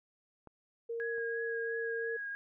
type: clicks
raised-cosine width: 1 ms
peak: -37 / -43 dBFS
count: 2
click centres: 0.473 / 1.182 s
type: tone with pitch glide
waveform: sine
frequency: 463.3 to 459 Hz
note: A#4 to A#4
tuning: -11 to -27 cents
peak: -35 dBFS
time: 0.89-2.17 s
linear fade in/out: 10 ms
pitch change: -16 cents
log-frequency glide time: 1.09-1.65 s
type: tone with vibrato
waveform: sine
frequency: 1652 Hz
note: G#6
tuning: 10 cents flat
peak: -37 dBFS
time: 1-2.35 s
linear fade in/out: 0 ms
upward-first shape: triangle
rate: 2.9 Hz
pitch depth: 29 cents each way
effects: none